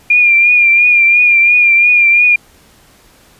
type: tone with vibrato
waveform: sine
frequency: 2406 Hz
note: D7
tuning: 41 cents sharp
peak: -5 dBFS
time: 0.1-2.36 s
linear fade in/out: 5 ms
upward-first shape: triangle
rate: 2.9 Hz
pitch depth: 48 cents each way
effects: pink hiss -46 dBFS RMS until 3.39 s + resampled to 32000 Hz